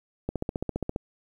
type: click train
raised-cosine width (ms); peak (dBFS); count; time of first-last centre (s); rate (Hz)
2; -15; 11; 0.29-0.961; 14.9
effects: 9-bit